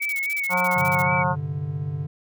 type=tone with vibrato; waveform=sine; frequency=2244 Hz; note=C#7; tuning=21 cents sharp; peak=-23 dBFS; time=0-1.24 s; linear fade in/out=20 ms; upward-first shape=sine; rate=3.7 Hz; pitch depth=52 cents each way
type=noise bursts; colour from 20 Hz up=blue; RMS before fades=-35 dBFS; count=15; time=0.02-1.021 s; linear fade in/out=2 ms; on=35 ms; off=34 ms
type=harmonic tone; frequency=180 Hz; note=F#3; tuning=47 cents flat; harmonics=1 / 3 / 4 / 5 / 6 / 7 / 8; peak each=-29 / -28 / -30 / -24 / -27 / -34 / -30 dBFS; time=0.49-1.36 s; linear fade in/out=50 ms
type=chord; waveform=triangle; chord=G suspended fourth; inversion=none; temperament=equal; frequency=98 / 130.81 / 146.83 Hz; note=G2 / C3 / D3; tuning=0 / 0 / 0 cents; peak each=-31 / -31 / -25 dBFS; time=0.76-2.07 s; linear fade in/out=10 ms
effects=none